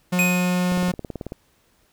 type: tone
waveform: 45% pulse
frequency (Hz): 180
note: F#3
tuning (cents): -47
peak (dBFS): -19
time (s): 0.12-0.92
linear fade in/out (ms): 10
type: tone with exponential decay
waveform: square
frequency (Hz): 2498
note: D#7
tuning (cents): +6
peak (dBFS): -17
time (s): 0.19-0.88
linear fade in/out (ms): 0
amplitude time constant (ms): 150
type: click train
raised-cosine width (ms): 2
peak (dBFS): -17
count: 12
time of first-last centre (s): 0.72-1.321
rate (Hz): 18.3
effects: pink hiss -62 dBFS RMS until 1.92 s